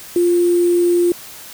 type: tone with sample-and-hold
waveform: sine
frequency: 349.2 Hz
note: F4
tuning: in tune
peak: -11 dBFS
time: 0.16-1.12 s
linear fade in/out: 2 ms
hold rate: 8820 Hz
effects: white hiss -36 dBFS RMS until 1.53 s